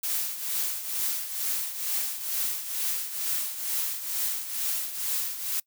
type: noise with tremolo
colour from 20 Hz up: blue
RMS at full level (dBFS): -27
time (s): 0.03-5.6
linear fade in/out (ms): 5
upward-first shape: triangle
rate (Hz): 2.2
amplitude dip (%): 70
effects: noise-tail reverb RT60 0.1 s tail -24 dB re dry